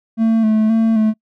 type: tone with vibrato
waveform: triangle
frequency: 220.9 Hz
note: A3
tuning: 7 cents sharp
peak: -9 dBFS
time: 0.17-1.14 s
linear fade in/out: 50 ms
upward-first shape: square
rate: 1.9 Hz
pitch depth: 29 cents each way
effects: noise-tail reverb RT60 0.1 s tail -26 dB re dry